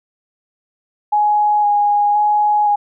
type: tone with vibrato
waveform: sine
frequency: 830.6 Hz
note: G#5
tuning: in tune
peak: -11 dBFS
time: 1.12-2.76 s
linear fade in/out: 10 ms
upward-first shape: square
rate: 0.97 Hz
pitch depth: 13 cents each way
effects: none